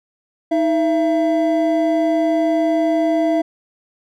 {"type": "tone pair together", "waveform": "triangle", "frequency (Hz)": [316.2, 670], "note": ["D#4", "E5"], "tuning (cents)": [28, 28], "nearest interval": "octave + minor second", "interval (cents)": 1300, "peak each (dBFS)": -15, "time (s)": [0.51, 3.42], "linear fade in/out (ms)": 10, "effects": []}